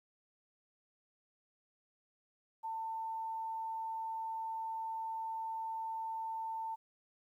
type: tone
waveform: sine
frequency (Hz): 895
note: A5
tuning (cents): +29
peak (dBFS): -37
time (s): 2.63-6.76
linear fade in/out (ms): 20
effects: 12-bit